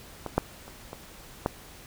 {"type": "clicks", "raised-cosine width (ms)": 1, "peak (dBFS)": [-18, -7, -29, -23, -10], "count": 5, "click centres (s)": [0.263, 0.38, 0.68, 0.931, 1.461], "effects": ["pink hiss -48 dBFS RMS until 1.86 s"]}